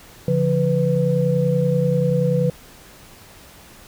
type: tone cluster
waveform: sine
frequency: 141.7 / 172.1 / 496.2 Hz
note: C#3 / F3 / B4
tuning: +38 / -25 / +8 cents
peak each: -20 dBFS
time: 0.28-2.5 s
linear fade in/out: 2 ms
effects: pink hiss -45 dBFS RMS until 3.87 s